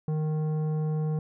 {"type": "tone with tanh clipping", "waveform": "sine", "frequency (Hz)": 154.6, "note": "D#3", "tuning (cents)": -11, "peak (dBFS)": -27, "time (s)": [0.08, 1.19], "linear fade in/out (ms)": 2, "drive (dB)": 11, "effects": []}